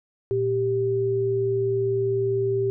sine tone pair together, 116.54 / 392 Hz, A#2 / G4, 0 / 0 cents, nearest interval octave + major sixth, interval 2100 cents, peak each -28 / -21 dBFS, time 0.31-2.7 s, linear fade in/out 0 ms, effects none

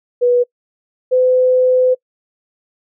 sine tone pair in turn, 488.8 / 508.1 Hz, B4 / B4, -18 / +49 cents, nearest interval minor second, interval 67 cents, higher second, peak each -9 dBFS, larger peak neither, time 0.21-0.44 / 1.11-1.95 s, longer second, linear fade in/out 20 ms, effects noise-tail reverb RT60 0.1 s tail -25 dB re dry

